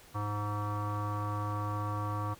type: tone with low-pass filter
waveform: square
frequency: 103.83 Hz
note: G#2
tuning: in tune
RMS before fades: -34 dBFS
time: 0.14-2.35 s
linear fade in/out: 20 ms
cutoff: 1100 Hz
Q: 8.1
effects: pink hiss -56 dBFS RMS until 2.39 s